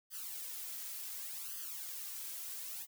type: noise with flanger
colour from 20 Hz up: blue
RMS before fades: -44 dBFS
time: 0.1-2.87 s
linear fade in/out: 50 ms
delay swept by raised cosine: 0.63 to 3.13 ms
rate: 0.68 Hz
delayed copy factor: +0.95
effects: none